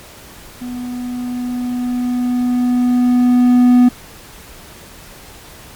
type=tone with level ramp; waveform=triangle; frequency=246.9 Hz; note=B3; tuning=in tune; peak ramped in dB=-21 to -3 dBFS; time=0.61-3.89 s; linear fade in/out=10 ms; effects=pink hiss -38 dBFS RMS until 5.75 s + MP3 96 kbps